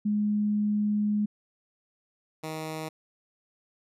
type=tone pair in turn; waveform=sine / 10% pulse; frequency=208.9 / 157.54 Hz; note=G#3 / D#3; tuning=+10 / +22 cents; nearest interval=perfect fourth; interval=488 cents; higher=first; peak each=-23 / -25 dBFS; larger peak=first; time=0.05-1.26 / 2.43-2.89 s; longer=first; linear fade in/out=10 ms; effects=resampled to 32000 Hz